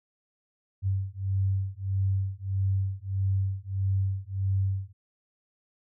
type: beating tone pair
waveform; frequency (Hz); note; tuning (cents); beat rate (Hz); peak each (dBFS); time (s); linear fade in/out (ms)
sine; 95.9 / 97.5; G2 / G2; -37 / -9; 1.6; -28; 0.82-4.93; 50
effects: none